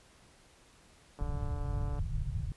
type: click train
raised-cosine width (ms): 1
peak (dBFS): -33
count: 117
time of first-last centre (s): 1.19-1.99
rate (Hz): 145
type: low-pass noise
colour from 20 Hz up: pink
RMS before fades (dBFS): -34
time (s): 1.21-2.52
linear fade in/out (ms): 2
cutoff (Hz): 150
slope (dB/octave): 48
effects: pink hiss -61 dBFS RMS until 2.56 s + resampled to 24000 Hz